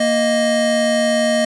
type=tone pair together; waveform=square; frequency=233.1 / 622.3 Hz; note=A#3 / D#5; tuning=0 / 0 cents; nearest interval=octave + perfect fourth; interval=1700 cents; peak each=-20 / -16 dBFS; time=0-1.45 s; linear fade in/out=5 ms; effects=resampled to 24000 Hz